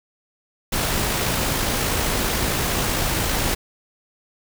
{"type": "noise with amplitude modulation", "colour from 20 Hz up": "pink", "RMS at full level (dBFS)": -21, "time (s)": [0.72, 3.55], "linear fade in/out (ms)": 10, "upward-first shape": "sine", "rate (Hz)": 55.2, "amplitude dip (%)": 25, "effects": []}